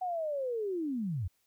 sine linear sweep, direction down, 750 to 77.78 Hz, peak -31 dBFS, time 0.01-1.28 s, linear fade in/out 10 ms, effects white hiss -74 dBFS RMS until 1.46 s

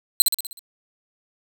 10% pulse tone with echo, 4095 Hz, C8, 38 cents flat, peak -3 dBFS, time 0.2-0.22 s, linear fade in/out 0 ms, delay 62 ms, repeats 6, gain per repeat -5 dB, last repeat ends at 0.592 s, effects none

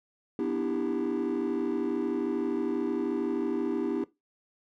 triangle chord, E minor seventh, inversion second, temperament just, 247.2 / 296.7 / 329.6 / 395.6 Hz, B3 / D4 / E4 / G4, +2 / +18 / 0 / +16 cents, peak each -30 / -29 / -29 / -30 dBFS, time 0.39-4.04 s, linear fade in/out 2 ms, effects noise-tail reverb RT60 0.2 s tail -19 dB re dry + tanh soft clip ceiling -21 dBFS

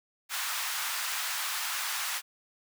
pink high-pass noise, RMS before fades -33 dBFS, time 0.29-2.22 s, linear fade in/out 50 ms, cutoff 1000 Hz, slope 24 dB/octave, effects none

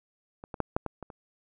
clicks, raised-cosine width 1 ms, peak -28 / -23 / -12 / -11 / -18 / -25 / -30 dBFS, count 7, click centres 0.439 / 0.542 / 0.603 / 0.765 / 0.863 / 1.027 / 1.102 s, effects none

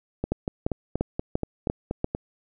two click trains, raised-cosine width 2 ms, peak -10 / -13 dBFS, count 6 / 9, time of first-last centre 0.32-2.044 / 0.24-2.149 s, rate 2.9 / 4.19 Hz, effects none

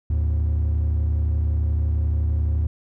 triangle tone pair together, 76 / 107.6 Hz, D#2 / A2, -40 / -38 cents, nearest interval tritone, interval 602 cents, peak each -16 / -24 dBFS, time 0.1-2.67 s, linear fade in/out 5 ms, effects tanh soft clip ceiling -13 dBFS

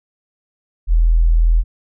sine tone, 41.2 Hz, E1, in tune, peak -9 dBFS, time 0.87-1.64 s, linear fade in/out 50 ms, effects none

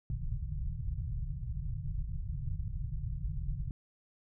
pink low-pass noise, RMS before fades -36 dBFS, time 0.1-3.71 s, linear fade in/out 2 ms, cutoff 160 Hz, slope 96 dB/octave, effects none

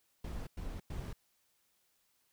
brown noise bursts, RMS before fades -41 dBFS, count 3, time 0.24-1.13 s, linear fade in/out 5 ms, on 230 ms, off 100 ms, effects white hiss -75 dBFS RMS until 2.32 s

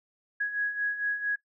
sine beating tone pair, 1661.2 / 1665.6 Hz, G#6 / G#6, 0 / +5 cents, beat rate 4.4 Hz, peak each -34 / -28 dBFS, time 0.4-1.36 s, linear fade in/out 10 ms, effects noise-tail reverb RT60 0.1 s tail -19 dB re dry

